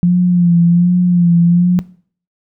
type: tone with vibrato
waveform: sine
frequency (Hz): 174.8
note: F3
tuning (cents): +2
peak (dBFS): -7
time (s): 0.03-1.79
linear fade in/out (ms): 0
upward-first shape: sine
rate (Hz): 1.3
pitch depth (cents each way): 44
effects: noise-tail reverb RT60 0.5 s tail -20 dB re dry